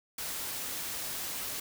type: noise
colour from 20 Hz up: white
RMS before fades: -37 dBFS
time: 0.18-1.6 s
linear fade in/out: 5 ms
effects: none